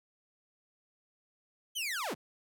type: linear sweep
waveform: sawtooth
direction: down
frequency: 3195 to 92.9 Hz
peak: -30 dBFS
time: 1.75-2.15 s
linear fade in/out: 20 ms
effects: none